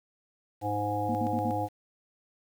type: harmonic tone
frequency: 103.7 Hz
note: G#2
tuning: 2 cents flat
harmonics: 1 / 3 / 5 / 7 / 8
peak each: -34 / -35 / -35 / -33 / -33 dBFS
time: 0.61-1.69 s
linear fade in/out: 50 ms
type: tone bursts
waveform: sine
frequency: 234.6 Hz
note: A#3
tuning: 11 cents sharp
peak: -29 dBFS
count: 4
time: 1.09-1.509 s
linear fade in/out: 0 ms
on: 59 ms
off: 61 ms
effects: 9-bit